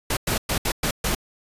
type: noise bursts at uneven times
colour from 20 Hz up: pink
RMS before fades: -23 dBFS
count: 6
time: 0.1-0.17 / 0.27-0.38 / 0.49-0.58 / 0.65-0.72 / 0.83-0.91 / 1.04-1.15 s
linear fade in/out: 5 ms
effects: resampled to 32000 Hz